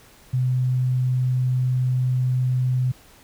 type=tone; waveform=sine; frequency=127.2 Hz; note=C3; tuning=48 cents flat; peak=-18 dBFS; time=0.33-2.92 s; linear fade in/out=10 ms; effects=pink hiss -51 dBFS RMS until 3.23 s